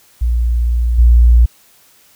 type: tone with level steps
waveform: sine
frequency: 59 Hz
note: A#1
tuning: 22 cents sharp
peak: -11 / -4 dBFS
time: 0.21-1.46 s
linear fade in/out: 10 ms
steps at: 0.98 s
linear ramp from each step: 10 ms
effects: white hiss -49 dBFS RMS until 2.15 s